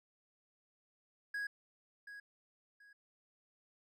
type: tone with echo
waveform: triangle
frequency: 1656 Hz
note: G#6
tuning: 5 cents flat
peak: -35 dBFS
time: 1.34-1.47 s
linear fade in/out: 5 ms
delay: 730 ms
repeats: 2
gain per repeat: -11 dB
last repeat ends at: 2.93 s
effects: none